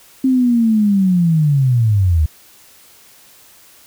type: linear sweep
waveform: sine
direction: down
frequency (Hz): 266 to 73.42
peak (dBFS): -10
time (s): 0.24-2.26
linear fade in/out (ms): 5
effects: white hiss -46 dBFS RMS until 3.86 s